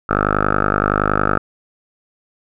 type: tone with low-pass filter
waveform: 5% pulse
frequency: 50.7 Hz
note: G#1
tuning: 41 cents flat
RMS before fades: -17 dBFS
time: 0.09-1.38 s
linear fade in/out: 5 ms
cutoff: 1300 Hz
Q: 8.3
effects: none